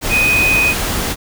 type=tone in noise; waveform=sine; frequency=2498 Hz; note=D#7; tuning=6 cents sharp; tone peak=-11 dBFS; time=0.09-0.75 s; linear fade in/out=50 ms; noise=pink; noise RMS=-19 dBFS; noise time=0.01-1.16 s; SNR=+5 dB; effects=none